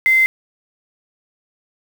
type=tone with quantisation; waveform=sine; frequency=2072 Hz; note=C7; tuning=17 cents flat; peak=-10 dBFS; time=0.06-0.26 s; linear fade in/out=0 ms; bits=5; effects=none